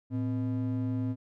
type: ring-modulated tone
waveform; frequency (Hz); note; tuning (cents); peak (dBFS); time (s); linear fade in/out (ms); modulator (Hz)
triangle; 185.4; F#3; +4; -23; 0.1-1.16; 50; 73.7
effects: none